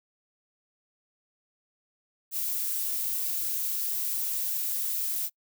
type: noise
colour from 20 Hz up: violet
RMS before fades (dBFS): -30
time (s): 2.31-5.3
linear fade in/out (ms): 50
effects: noise-tail reverb RT60 0.1 s tail -26 dB re dry